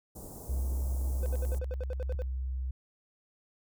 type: band-stop noise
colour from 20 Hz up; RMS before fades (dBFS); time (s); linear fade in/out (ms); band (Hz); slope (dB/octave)
pink; -45; 0.15-1.59; 10; 800 to 7400; 24
type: tone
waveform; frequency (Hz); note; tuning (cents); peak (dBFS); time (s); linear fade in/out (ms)
sine; 65.41; C2; 0; -28; 0.49-2.15; 5
type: tone bursts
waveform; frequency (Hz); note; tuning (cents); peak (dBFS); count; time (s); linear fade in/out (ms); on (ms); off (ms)
triangle; 507; B4; +45; -34; 11; 1.23-2.22; 0; 30; 66
type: tone with pitch glide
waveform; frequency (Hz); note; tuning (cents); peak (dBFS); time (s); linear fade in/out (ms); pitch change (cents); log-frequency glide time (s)
sine; 65.41 to 64.51; C2 to C2; 0 to -24; -31; 1.6-2.71; 5; -24; 1.94-2.2
effects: none